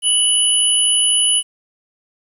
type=tone pair together; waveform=sine; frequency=2960 / 9956 Hz; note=F#7 / D#9; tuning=0 / 0 cents; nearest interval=octave + major sixth; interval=2100 cents; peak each=-15 dBFS; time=0.02-1.43 s; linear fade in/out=50 ms; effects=8-bit